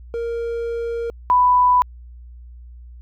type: tone pair in turn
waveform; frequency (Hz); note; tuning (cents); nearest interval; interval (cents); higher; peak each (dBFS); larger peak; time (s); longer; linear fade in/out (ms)
triangle / sine; 466.2 / 992.7; A#4 / B5; 0 / +9; octave + minor second; 1309; second; -20 / -11; second; 0.14-1.1 / 1.3-1.82; first; 0
effects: added 60 Hz sine -37 dBFS peak until 3.01 s